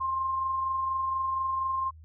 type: tone with amplitude modulation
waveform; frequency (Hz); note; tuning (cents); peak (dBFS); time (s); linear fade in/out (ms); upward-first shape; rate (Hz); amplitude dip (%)
sine; 1058; C6; +19; -25; 0-1.91; 20; sine; 24.2; 30
effects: added 79 Hz sine -47 dBFS peak until 2.04 s